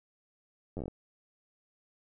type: slowing click train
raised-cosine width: 2 ms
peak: -25 dBFS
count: 8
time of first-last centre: 0.77-0.881 s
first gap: 10 ms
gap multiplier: 1.15
effects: none